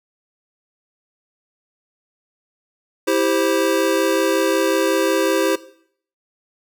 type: chord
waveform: square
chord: C major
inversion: first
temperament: just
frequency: 327 / 392.4 / 523.3 Hz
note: E4 / G4 / C5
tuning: -14 / +2 / 0 cents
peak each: -21 dBFS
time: 3.07-5.56 s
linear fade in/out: 10 ms
effects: noise-tail reverb RT60 0.6 s tail -17 dB re dry